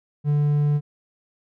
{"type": "tone", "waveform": "triangle", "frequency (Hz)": 146.83, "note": "D3", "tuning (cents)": 0, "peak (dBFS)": -15, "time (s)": [0.24, 0.81], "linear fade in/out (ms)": 50, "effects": []}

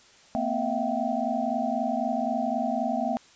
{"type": "tone cluster", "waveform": "sine", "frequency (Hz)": [228.9, 252.8, 646, 697, 774], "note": ["A#3", "B3", "E5", "F5", "G5"], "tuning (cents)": [-31, 41, -35, -4, -22], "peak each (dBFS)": -31, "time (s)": [0.35, 3.17], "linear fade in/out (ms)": 0, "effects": ["white hiss -55 dBFS RMS until 3.35 s", "resampled to 16000 Hz"]}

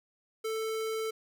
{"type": "tone", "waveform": "square", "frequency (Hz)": 441.9, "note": "A4", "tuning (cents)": 7, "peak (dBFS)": -32, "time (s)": [0.44, 1.11], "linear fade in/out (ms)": 10, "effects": []}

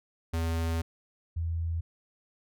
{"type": "tone pair in turn", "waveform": ["square", "sine"], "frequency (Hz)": [82.41, 83.03], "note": ["E2", "E2"], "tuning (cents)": [0, 13], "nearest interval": "unison", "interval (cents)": 13, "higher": "second", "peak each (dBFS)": -28, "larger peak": "neither", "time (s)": [[0.33, 0.82], [1.36, 1.81]], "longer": "first", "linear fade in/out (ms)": 10, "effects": []}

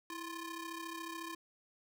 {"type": "ring-modulated tone", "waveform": "sawtooth", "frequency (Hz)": 694, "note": "F5", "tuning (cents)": -11, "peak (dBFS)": -35, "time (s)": [0.1, 1.35], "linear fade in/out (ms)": 2, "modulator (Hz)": 364, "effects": []}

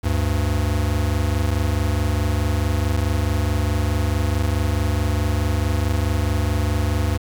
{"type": "tone pair together", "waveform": "square", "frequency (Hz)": [73.64, 98.3], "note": ["D2", "G2"], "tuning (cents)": [5, 5], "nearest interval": "perfect fourth", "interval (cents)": 500, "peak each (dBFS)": -22, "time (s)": [0.03, 7.18], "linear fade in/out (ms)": 20, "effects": ["7-bit"]}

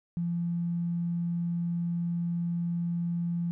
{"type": "tone with tanh clipping", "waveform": "triangle", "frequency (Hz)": 171.5, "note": "F3", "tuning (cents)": -31, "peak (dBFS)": -27, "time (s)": [0.17, 3.51], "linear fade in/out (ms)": 0, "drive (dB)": 3, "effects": []}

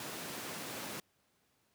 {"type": "high-pass noise", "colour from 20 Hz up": "pink", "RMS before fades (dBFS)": -43, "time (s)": [0, 1], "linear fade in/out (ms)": 2, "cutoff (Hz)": 160, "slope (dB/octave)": 12, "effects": ["pink hiss -74 dBFS RMS until 1.74 s", "high-pass 100 Hz 12 dB/octave"]}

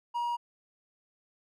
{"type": "tone", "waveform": "triangle", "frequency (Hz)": 953, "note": "A#5", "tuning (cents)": 38, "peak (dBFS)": -27, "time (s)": [0.14, 0.37], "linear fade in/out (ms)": 20, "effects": []}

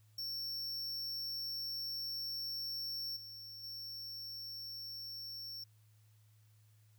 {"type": "tone with level steps", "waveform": "square", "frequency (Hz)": 5450, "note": "F8", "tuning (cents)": -43, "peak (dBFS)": [-39, -48, -44], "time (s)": [0.18, 5.64], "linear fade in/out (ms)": 5, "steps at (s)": [3.16, 3.63], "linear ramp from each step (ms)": 10, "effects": ["added 107 Hz sine -63 dBFS peak until 6.98 s", "white hiss -75 dBFS RMS until 6.98 s"]}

